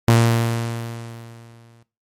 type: tone with exponential decay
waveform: sawtooth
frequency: 116.1 Hz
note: A#2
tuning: 7 cents flat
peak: -6 dBFS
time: 0.08-1.83 s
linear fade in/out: 0 ms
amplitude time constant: 380 ms
effects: noise-tail reverb RT60 0.3 s tail -18 dB re dry + MP3 64 kbps